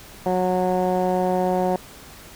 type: tone with low-pass filter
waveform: 15% pulse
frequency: 183.1 Hz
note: F#3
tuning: 18 cents flat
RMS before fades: -21 dBFS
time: 0.26-1.76 s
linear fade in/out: 2 ms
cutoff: 820 Hz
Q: 2.2
effects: pink hiss -43 dBFS RMS until 2.35 s